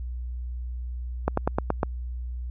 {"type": "slowing click train", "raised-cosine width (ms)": 1, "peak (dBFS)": -8, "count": 6, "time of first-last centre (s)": [1.28, 1.831], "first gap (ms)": 94, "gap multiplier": 1.08, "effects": ["added 61 Hz sine -30 dBFS peak until 2.5 s"]}